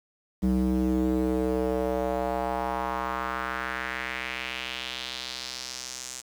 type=tone with band-pass filter sweep; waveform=square; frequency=63.4 Hz; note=B1; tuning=46 cents sharp; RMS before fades=-29 dBFS; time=0.42-6.22 s; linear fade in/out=20 ms; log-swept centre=220 to 7300 Hz; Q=2.4; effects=8-bit